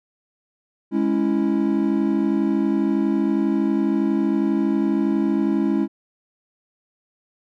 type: chord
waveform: triangle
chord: C# minor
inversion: second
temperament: equal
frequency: 207.7 / 277.2 / 329.6 Hz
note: G#3 / C#4 / E4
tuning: 0 / 0 / 0 cents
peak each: -20 dBFS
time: 0.91-5.88 s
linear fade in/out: 50 ms
effects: none